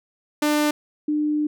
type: tone pair in turn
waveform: sawtooth / sine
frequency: 298.5 / 300.1 Hz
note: D4 / D4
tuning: +28 / +38 cents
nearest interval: unison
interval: 10 cents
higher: second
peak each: -14 / -19 dBFS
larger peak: first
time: 0.42-0.71 / 1.08-1.47 s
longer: second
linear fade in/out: 5 ms
effects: none